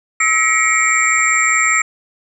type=tone cluster; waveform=sine; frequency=1291 / 1915 / 2178 / 2303 / 7390 Hz; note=E6 / A#6 / C#7 / D7 / A#8; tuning=-37 / +46 / -31 / -34 / -16 cents; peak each=-18 dBFS; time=0.2-1.82 s; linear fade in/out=5 ms; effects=none